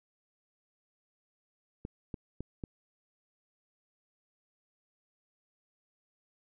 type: clicks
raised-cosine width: 3 ms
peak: -25 dBFS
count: 4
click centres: 1.851 / 2.142 / 2.406 / 2.638 s
effects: none